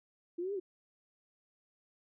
sine exponential two-way sweep, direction up then down, 335.1 to 415.3 to 349.5 Hz, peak -34 dBFS, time 0.38-0.6 s, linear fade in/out 10 ms, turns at 0.54 s, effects none

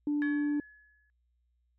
sine tone, 293.7 Hz, D4, in tune, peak -26 dBFS, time 0.07-0.6 s, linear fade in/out 2 ms
sine tone with exponential decay, 1700 Hz, G#6, 40 cents sharp, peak -31 dBFS, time 0.22-1.1 s, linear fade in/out 0 ms, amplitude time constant 190 ms
effects tanh soft clip ceiling -23 dBFS + added 60 Hz sine -70 dBFS peak until 1.78 s

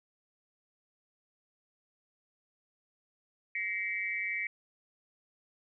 sine tone cluster, 1900 / 2089 / 2293 Hz, A#6 / C7 / D7, +33 / -3 / -42 cents, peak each -38 / -36 / -35 dBFS, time 3.55-4.47 s, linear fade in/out 2 ms, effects none

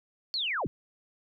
sine linear sweep, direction down, 4520 to 65 Hz, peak -28 dBFS, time 0.34-0.67 s, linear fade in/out 0 ms, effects none

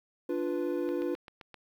triangle chord, B diminished, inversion first, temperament equal, 293.7 / 349.2 / 493.9 Hz, D4 / F4 / B4, 0 / 0 / 0 cents, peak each -32 / -30 / -33 dBFS, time 0.29-1.15 s, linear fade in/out 5 ms
click train, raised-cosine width 0.3 ms, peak -30 dBFS, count 6, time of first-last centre 0.89-1.543 s, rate 7.66 Hz
effects 10-bit

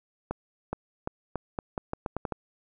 accelerating click train, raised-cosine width 1 ms, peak -16 dBFS, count 11, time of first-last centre 0.31-2.323 s, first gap 420 ms, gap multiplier 0.82, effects none

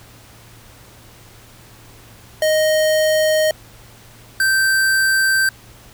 square tone pair in turn, 622.3 / 1559.1 Hz, D#5 / G6, 0 / -10 cents, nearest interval octave + major third, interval 1590 cents, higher second, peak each -14 dBFS, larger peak neither, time 2.42-3.51 / 4.4-5.49 s, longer neither, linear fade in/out 2 ms, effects added 114 Hz sine -47 dBFS peak until 5.93 s + pink hiss -45 dBFS RMS until 5.93 s

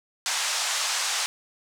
white band-pass noise, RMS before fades -27 dBFS, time 0.26-1.26 s, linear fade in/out 0 ms, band 690 to 7800 Hz, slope 24 dB/octave, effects none

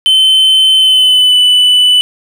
triangle tone with pitch glide, 3070 to 2986 Hz, G7 to F#7, -37 to +15 cents, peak -3 dBFS, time 0.06-2.01 s, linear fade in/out 0 ms, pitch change -48 cents, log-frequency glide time 0.77-1.37 s, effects none

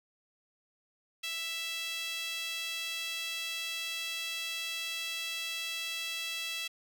sawtooth tone with high-pass filter, 661 Hz, E5, 5 cents sharp, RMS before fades -37 dBFS, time 1.23-6.68 s, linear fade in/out 10 ms, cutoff 2900 Hz, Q 3, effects none

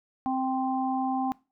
harmonic tone, 261.4 Hz, C4, 1 cent flat, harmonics 1 / 3 / 4, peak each -28 / -28 / -37 dBFS, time 0.26-1.32 s, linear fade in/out 0 ms, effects noise-tail reverb RT60 0.3 s tail -21 dB re dry

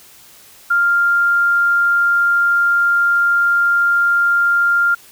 sine tone, 1396.9 Hz, F6, in tune, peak -11 dBFS, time 0.7-4.95 s, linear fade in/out 10 ms, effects white hiss -44 dBFS RMS until 5.11 s

